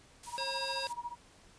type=noise; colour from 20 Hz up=blue; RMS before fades=-45 dBFS; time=0.23-0.93 s; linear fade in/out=5 ms
type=tone with tremolo; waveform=sine; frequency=956 Hz; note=A#5; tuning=43 cents sharp; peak=-34 dBFS; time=0.26-1.16 s; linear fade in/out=50 ms; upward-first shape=sine; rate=14 Hz; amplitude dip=95%
type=harmonic tone; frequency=539 Hz; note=C#5; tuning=49 cents flat; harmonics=1 / 3 / 5 / 7 / 9; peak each=-41 / -44 / -43 / -42 / -39 dBFS; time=0.38-0.87 s; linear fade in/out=0 ms
effects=pink hiss -60 dBFS RMS until 1.58 s + resampled to 22050 Hz